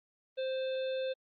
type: harmonic tone with a mistuned harmonic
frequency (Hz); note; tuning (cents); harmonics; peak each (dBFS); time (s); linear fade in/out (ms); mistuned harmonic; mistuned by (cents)
523.3; C5; 0; 1 / 3 / 5 / 7 / 8; -32 / -49 / -49 / -47 / -55; 0.37-1.14; 20; 7; -41
effects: Opus 32 kbps